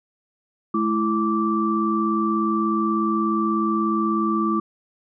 sine tone cluster, 215.5 / 332.1 / 1167 Hz, A3 / E4 / D6, -36 / +13 / -11 cents, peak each -23 dBFS, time 0.74-4.6 s, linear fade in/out 5 ms, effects none

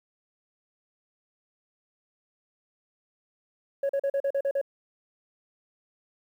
sine tone bursts, 554.4 Hz, C#5, in tune, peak -21 dBFS, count 8, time 3.83-4.614 s, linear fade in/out 5 ms, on 63 ms, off 40 ms, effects tanh soft clip ceiling -22 dBFS + 10-bit

